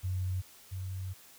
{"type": "tone pair in turn", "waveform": "sine", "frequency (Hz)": [92.5, 93.74], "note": ["F#2", "F#2"], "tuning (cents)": [0, 23], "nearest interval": "unison", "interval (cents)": 23, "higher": "second", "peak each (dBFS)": [-30, -35], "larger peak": "first", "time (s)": [[0.03, 0.42], [0.71, 1.14]], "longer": "second", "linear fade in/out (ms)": 20, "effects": ["white hiss -56 dBFS RMS until 1.38 s"]}